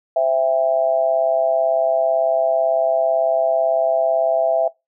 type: tone with amplitude modulation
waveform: sine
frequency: 661 Hz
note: E5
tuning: 5 cents sharp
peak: -10 dBFS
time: 0.16-4.68 s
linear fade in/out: 5 ms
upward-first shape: sine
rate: 138 Hz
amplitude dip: 75%
effects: noise-tail reverb RT60 0.2 s tail -22 dB re dry